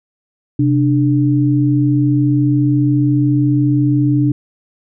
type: tone pair together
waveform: sine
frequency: 130 / 295.7 Hz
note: C3 / D4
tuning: -11 / +12 cents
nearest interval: octave + major second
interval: 1423 cents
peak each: -13 dBFS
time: 0.59-4.32 s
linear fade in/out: 5 ms
effects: none